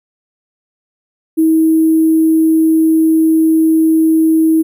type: tone with sample-and-hold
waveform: sine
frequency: 320 Hz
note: D#4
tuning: 49 cents sharp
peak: -7 dBFS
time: 1.37-4.63 s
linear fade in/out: 20 ms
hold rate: 11025 Hz
effects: none